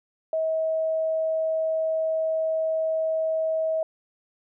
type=tone; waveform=sine; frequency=640 Hz; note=D#5; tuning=49 cents sharp; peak=-22 dBFS; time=0.33-3.83 s; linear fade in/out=2 ms; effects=none